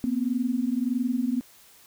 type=tone pair together; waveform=sine; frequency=237.1 / 258.7 Hz; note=A#3 / C4; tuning=+30 / -19 cents; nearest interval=major second; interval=151 cents; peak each=-26 dBFS; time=0.04-1.41 s; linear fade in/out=0 ms; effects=white hiss -54 dBFS RMS until 1.86 s